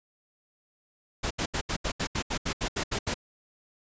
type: noise bursts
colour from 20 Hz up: pink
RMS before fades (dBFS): -29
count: 13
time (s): 1.23-3.143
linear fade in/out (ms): 10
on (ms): 77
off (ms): 76
effects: resampled to 16000 Hz